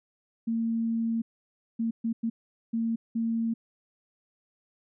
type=tone bursts at uneven times; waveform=sine; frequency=228.1 Hz; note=A#3; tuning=37 cents flat; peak=-25 dBFS; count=6; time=0.47-1.22 / 1.79-1.91 / 2.04-2.13 / 2.23-2.3 / 2.73-2.96 / 3.15-3.54 s; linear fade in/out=10 ms; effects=none